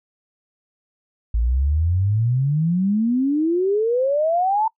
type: exponential sweep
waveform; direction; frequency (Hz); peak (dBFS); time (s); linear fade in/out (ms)
sine; up; 54 to 905; -16; 1.34-4.68; 5
effects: noise-tail reverb RT60 0.1 s tail -24 dB re dry